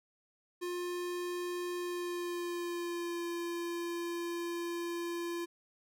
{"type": "tone with pitch glide", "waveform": "square", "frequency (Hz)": [354.1, 343], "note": ["F4", "F4"], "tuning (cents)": [24, -31], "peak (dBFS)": -36, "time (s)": [0.61, 5.46], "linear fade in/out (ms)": 20, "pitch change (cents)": -55, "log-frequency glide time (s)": [1.77, 3.25], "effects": []}